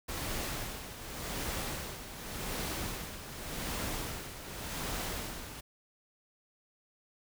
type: noise with tremolo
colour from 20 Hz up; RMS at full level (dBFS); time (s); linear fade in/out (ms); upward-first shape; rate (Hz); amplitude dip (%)
pink; -36; 0.08-5.61; 10; sine; 0.87; 65
effects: none